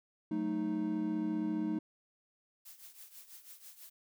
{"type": "chord", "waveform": "triangle", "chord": "D# diminished", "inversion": "first", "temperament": "equal", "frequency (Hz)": [185, 220, 311.1], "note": ["F#3", "A3", "D#4"], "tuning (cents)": [0, 0, 0], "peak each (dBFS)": [-38, -35, -32], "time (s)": [0.31, 1.79], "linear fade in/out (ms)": 5}
{"type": "noise with tremolo", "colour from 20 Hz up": "blue", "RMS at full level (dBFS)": -50, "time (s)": [2.65, 3.9], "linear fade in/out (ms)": 10, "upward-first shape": "triangle", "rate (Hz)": 6.1, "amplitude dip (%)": 80}
{"effects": []}